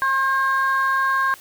sine tone pair together, 1072 / 1605.1 Hz, C6 / G6, +42 / +41 cents, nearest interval perfect fifth, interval 699 cents, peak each -18 / -19 dBFS, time 0.02-1.34 s, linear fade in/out 0 ms, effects tanh soft clip ceiling -12 dBFS + white hiss -45 dBFS RMS until 1.4 s

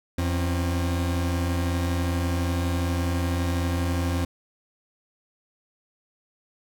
40% pulse tone pair together, 85.3 / 268 Hz, F2 / C4, -40 / +42 cents, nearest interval octave + minor sixth, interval 1982 cents, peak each -23 / -29 dBFS, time 0.18-4.25 s, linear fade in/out 5 ms, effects none

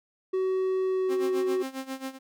triangle tone with pitch glide, 376.3 to 372.8 Hz, F#4 to F#4, +29 to +13 cents, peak -22 dBFS, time 0.33-1.63 s, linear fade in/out 10 ms, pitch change -16 cents, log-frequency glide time 0.86-1.32 s
sawtooth tone with tremolo, 265.2 Hz, C4, 23 cents sharp, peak -27 dBFS, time 1.08-2.19 s, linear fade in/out 50 ms, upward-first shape sine, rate 7.4 Hz, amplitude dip 85%
effects none

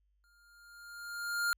square tone with exponential growth, 1406 Hz, F6, 11 cents sharp, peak -28 dBFS, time 0.24-1.53 s, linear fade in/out 0 ms, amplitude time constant 280 ms, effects added 50 Hz sine -70 dBFS peak until 1.57 s

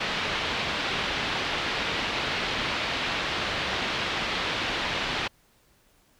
white low-pass noise, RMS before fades -29 dBFS, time 0-5.28 s, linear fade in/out 10 ms, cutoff 3700 Hz, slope 24 dB/octave, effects pink hiss -63 dBFS RMS until 6.19 s

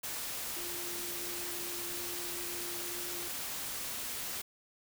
sine tone in noise, 349.2 Hz, F4, in tune, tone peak -46 dBFS, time 0.56-3.28 s, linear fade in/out 10 ms, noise white, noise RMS -39 dBFS, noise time 0.03-4.42 s, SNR -10 dB, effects none

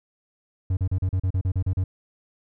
triangle tone bursts, 93 Hz, F#2, 9 cents sharp, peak -18 dBFS, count 11, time 0.7-1.84 s, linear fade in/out 5 ms, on 70 ms, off 37 ms, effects none

